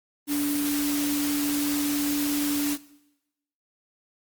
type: tone in noise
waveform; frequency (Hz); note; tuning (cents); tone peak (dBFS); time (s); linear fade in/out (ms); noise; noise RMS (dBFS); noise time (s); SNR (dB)
sine; 289.8; D4; -23; -23; 0.27-2.78; 50; white; -31; 0.27-2.78; +5
effects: noise-tail reverb RT60 0.9 s tail -19 dB re dry + Opus 32 kbps